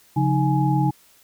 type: tone cluster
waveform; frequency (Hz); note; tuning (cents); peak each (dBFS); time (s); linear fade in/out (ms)
sine; 139.3 / 179.2 / 312.1 / 837; C#3 / F3 / D#4 / G#5; +9 / +45 / +5 / +13; -19 / -25 / -24 / -24; 0.16-0.91; 10
effects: white hiss -55 dBFS RMS until 1.23 s